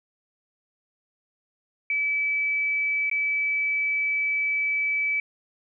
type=tone with dropouts; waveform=sine; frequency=2300 Hz; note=D7; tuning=37 cents flat; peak=-22 dBFS; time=1.9-5.2 s; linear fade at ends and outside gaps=2 ms; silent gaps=3.098-3.113 s; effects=none